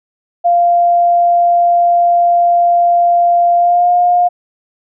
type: tone with pitch glide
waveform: sine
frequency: 695 to 709.2 Hz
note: F5 to F5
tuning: -9 to +26 cents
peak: -7 dBFS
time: 0.44-4.29 s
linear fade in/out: 20 ms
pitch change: +35 cents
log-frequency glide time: 3.56-3.9 s
effects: none